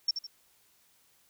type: tone with echo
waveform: sine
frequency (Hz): 5470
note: F8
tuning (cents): -37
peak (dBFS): -23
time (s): 0.08-0.11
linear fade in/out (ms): 5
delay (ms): 79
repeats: 2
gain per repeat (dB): -8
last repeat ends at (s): 0.268
effects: white hiss -66 dBFS RMS until 1.29 s